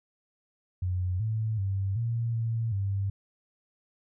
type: tone with pitch steps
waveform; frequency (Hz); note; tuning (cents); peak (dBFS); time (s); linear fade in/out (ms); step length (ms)
sine; 91 / 109.9 / 97.4 / 116.2 / 114.1 / 98.6; F#2 / A2 / G2 / A#2 / A#2 / G2; -28 / -2 / -11 / -5 / -37 / +11; -26; 0.82-3.1; 5; 380
effects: none